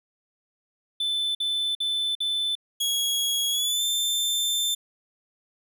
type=tone bursts; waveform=triangle; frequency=3520 Hz; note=A7; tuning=in tune; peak=-22 dBFS; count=4; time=1-2.553 s; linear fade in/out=5 ms; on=350 ms; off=51 ms
type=tone with pitch glide; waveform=sawtooth; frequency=3322 to 3560 Hz; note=G#7 to A7; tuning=0 to +20 cents; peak=-20 dBFS; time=2.8-4.75 s; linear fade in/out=10 ms; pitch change=+120 cents; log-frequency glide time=3.5-3.83 s
effects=none